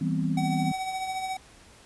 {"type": "chord", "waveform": "sine", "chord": "C major seventh", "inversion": "first", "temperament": "just", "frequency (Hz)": [163.52, 196.22, 245.3, 261.6], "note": ["E3", "G3", "B3", "C4"], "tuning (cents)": [-14, 2, -12, 0], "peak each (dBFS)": [-27, -31, -33, -30], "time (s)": [0.01, 0.72], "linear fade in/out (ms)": 5}
{"type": "tone with tremolo", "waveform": "square", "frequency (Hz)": 757, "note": "F#5", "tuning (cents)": 39, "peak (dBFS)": -28, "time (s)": [0.37, 1.37], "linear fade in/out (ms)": 5, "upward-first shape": "triangle", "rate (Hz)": 14, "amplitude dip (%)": 50}
{"effects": ["pink hiss -53 dBFS RMS until 1.85 s", "resampled to 24000 Hz"]}